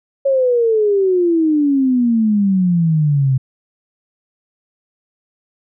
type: exponential sweep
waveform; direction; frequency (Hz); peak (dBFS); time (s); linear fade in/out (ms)
sine; down; 554.4 to 128.8; -11; 0.25-3.38; 10
effects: none